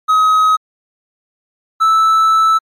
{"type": "tone pair in turn", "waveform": "triangle", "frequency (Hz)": [1269, 1313.8], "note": ["D#6", "E6"], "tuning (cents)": [34, -6], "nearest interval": "minor second", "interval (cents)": 60, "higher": "second", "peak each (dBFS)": -6, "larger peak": "neither", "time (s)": [[0.08, 0.57], [1.8, 2.59]], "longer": "second", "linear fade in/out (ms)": 20, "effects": ["MP3 64 kbps"]}